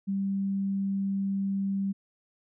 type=tone; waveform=sine; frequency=196 Hz; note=G3; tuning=in tune; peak=-26 dBFS; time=0.07-1.93 s; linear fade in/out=20 ms; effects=none